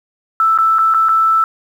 sine tone with dropouts, 1321 Hz, E6, 3 cents sharp, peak -9 dBFS, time 0.4-1.44 s, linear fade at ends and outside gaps 1 ms, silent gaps 0.577-0.586 / 0.785-0.79 / 0.939-0.945 / 1.086-1.091 s, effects 7-bit

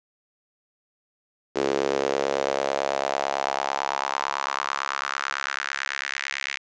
sawtooth tone with high-pass filter sweep, 69 Hz, C#2, 7 cents flat, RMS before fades -27 dBFS, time 1.55-6.58 s, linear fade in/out 20 ms, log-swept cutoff 390 to 2100 Hz, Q 2.9, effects resampled to 16000 Hz + 8-bit

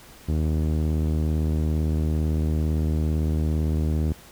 sawtooth tone with low-pass filter, 77.78 Hz, D#2, in tune, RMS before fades -23 dBFS, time 0.28-4.13 s, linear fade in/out 10 ms, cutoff 340 Hz, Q 0.91, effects pink hiss -48 dBFS RMS until 4.31 s

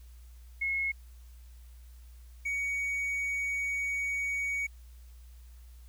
sine / triangle tone pair in turn, 2174 / 2245 Hz, C#7 / C#7, -34 / +21 cents, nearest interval minor second, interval 55 cents, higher second, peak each -28 dBFS, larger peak neither, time 0.61-0.92 / 2.45-4.67 s, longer second, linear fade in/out 10 ms, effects added 60 Hz sine -48 dBFS peak until 5.88 s + white hiss -65 dBFS RMS until 5.88 s

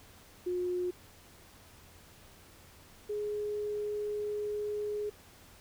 sine tone pair in turn, 359 / 417.8 Hz, F4 / G#4, +48 / +10 cents, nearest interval minor third, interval 262 cents, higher second, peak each -30 / -32 dBFS, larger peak first, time 0.46-0.91 / 3.09-5.1 s, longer second, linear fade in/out 10 ms, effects added 87 Hz sine -63 dBFS peak until 5.6 s + pink hiss -57 dBFS RMS until 5.6 s

